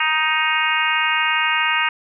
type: harmonic tone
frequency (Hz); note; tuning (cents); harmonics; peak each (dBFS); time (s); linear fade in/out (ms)
312.4; D#4; +7; 3 / 4 / 5 / 6 / 7 / 8 / 9; -24 / -24 / -24 / -24 / -24 / -24 / -24; 0-1.89; 5
effects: none